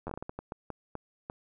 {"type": "slowing click train", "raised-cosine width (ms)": 1, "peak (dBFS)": -23, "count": 13, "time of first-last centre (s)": [0.07, 1.299], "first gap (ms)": 10, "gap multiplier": 1.38, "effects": []}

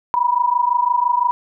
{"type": "tone pair together", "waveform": "sine", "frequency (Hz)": [961.9, 987.8], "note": ["B5", "B5"], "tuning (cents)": [-46, 0], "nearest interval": "unison", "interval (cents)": 46, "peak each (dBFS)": -17, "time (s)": [0.14, 1.31], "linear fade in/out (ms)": 0, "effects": []}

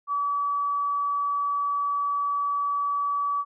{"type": "tone", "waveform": "sine", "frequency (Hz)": 1145, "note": "D6", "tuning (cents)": -44, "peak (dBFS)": -23, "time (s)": [0.07, 3.45], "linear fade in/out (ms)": 50, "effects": []}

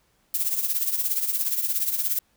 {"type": "noise with tremolo", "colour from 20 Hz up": "violet", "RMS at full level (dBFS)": -22, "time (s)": [0.34, 2.19], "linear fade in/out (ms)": 2, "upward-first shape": "triangle", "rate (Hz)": 17, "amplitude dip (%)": 75, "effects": ["pink hiss -66 dBFS RMS until 2.36 s"]}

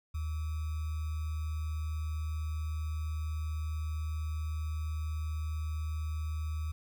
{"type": "tone with sample-and-hold", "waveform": "sine", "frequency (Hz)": 77.78, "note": "D#2", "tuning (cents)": 0, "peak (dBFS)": -32, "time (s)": [0.14, 6.72], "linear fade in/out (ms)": 10, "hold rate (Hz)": 1225, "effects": []}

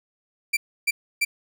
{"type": "tone bursts", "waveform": "40% pulse", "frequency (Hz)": 2349, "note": "D7", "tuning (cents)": 0, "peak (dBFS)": -18, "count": 3, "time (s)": [0.53, 1.25], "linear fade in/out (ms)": 10, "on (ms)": 40, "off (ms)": 300, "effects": []}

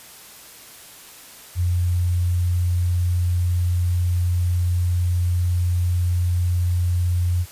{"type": "tone with sample-and-hold", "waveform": "sine", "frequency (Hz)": 88.2, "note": "F2", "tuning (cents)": 18, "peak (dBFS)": -17, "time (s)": [1.55, 7.46], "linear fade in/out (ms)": 50, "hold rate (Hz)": 8820, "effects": ["white hiss -43 dBFS RMS until 7.51 s", "resampled to 32000 Hz"]}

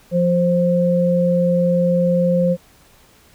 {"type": "tone pair together", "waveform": "sine", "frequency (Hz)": [175.53, 526], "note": ["F3", "C5"], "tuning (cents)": [9, 9], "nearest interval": "octave + perfect fifth", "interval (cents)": 1900, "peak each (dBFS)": -16, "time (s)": [0.11, 2.57], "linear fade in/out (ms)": 50, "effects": ["pink hiss -51 dBFS RMS until 3.34 s"]}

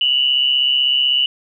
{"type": "tone pair together", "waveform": "sine", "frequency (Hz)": [2824, 2960], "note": ["F7", "F#7"], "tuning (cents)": [19, 0], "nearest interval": "minor second", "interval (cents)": 81, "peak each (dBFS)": [-19, -14], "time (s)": [0.01, 1.26], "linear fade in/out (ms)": 2, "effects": []}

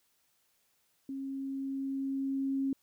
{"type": "tone with level ramp", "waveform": "sine", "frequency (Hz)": 271, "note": "C#4", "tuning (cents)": -39, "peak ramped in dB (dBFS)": [-36, -28], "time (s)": [1.09, 2.73], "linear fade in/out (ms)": 2, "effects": ["white hiss -73 dBFS RMS until 2.82 s"]}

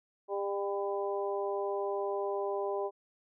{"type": "harmonic tone with a mistuned harmonic", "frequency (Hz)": 200.2, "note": "G3", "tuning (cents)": 37, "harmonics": [2, 3, 4, 5], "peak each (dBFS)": [-33, -37, -39, -41], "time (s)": [0.28, 2.91], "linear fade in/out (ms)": 50, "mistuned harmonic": 4, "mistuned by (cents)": -20, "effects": []}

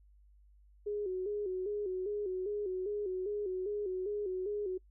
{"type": "tone with vibrato", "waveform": "sine", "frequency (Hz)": 392, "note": "G4", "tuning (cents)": 0, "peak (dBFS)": -33, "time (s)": [0.86, 4.78], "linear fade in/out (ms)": 10, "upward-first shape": "square", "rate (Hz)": 2.5, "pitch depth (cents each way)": 97, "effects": ["noise-tail reverb RT60 0.1 s tail -24 dB re dry", "added 50 Hz sine -59 dBFS peak until 4.9 s"]}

